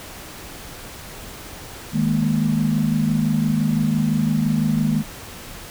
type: chord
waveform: sine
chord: D# suspended fourth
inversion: none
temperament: just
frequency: 155.56 / 207.4 / 233.3 Hz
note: D#3 / G#3 / A#3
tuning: 0 / -2 / +2 cents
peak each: -21 dBFS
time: 1.92-5.04 s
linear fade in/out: 50 ms
effects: pink hiss -37 dBFS RMS until 5.7 s